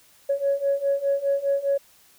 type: beating tone pair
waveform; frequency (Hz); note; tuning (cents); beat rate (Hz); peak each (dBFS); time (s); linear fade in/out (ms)
sine; 554.4 / 559.3; C#5 / C#5; 0 / +15; 4.9; -24 / -22; 0.29-1.78; 10
effects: tanh soft clip ceiling -14 dBFS + white hiss -56 dBFS RMS until 2.18 s